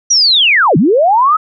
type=linear two-way sweep; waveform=sine; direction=down then up; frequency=5920 to 136.5 to 1304 Hz; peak=-6 dBFS; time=0.1-1.37 s; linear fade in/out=10 ms; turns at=0.77 s; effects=none